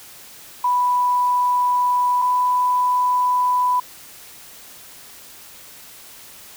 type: tone pair in turn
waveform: sine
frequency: 987.8 / 994.1 Hz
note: B5 / B5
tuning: 0 / +11 cents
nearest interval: unison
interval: 11 cents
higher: second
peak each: -15 dBFS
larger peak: neither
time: 0.64-2.22 / 2.22-3.8 s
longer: neither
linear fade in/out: 5 ms
effects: white hiss -42 dBFS RMS until 6.56 s